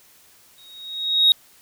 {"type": "tone with exponential growth", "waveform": "sine", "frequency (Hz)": 3770, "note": "A#7", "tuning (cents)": 19, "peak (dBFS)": -8, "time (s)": [0.58, 1.32], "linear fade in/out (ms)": 1, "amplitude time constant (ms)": 160, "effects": ["tanh soft clip ceiling -7 dBFS", "white hiss -53 dBFS RMS until 1.61 s"]}